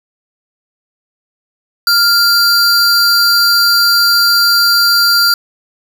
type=tone pair together; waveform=square; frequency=1396.9 / 4709 Hz; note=F6 / D8; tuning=0 / +4 cents; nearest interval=octave + major sixth; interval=2104 cents; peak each=-12 / -10 dBFS; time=1.87-5.34 s; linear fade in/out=2 ms; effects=none